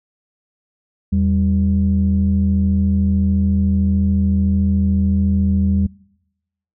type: tone pair together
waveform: sine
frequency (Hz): 82.41 / 196.14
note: E2 / G3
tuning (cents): 0 / +1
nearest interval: octave + minor third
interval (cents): 1501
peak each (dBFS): -15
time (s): 1.12-5.87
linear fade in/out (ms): 10
effects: noise-tail reverb RT60 0.9 s tail -25 dB re dry + tanh soft clip ceiling -7 dBFS